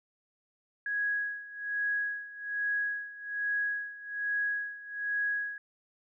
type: tone with tremolo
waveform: sine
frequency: 1661.2 Hz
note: G#6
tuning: in tune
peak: -27 dBFS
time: 0.86-5.58 s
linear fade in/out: 2 ms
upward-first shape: sine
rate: 1.2 Hz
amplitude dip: 85%
effects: none